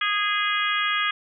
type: harmonic tone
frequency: 412.9 Hz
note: G#4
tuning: 10 cents flat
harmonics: 3 / 4 / 5 / 6 / 7 / 8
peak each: -26 / -27 / -28 / -31 / -32 / -29 dBFS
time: 0.01-1.11 s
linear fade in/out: 5 ms
effects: none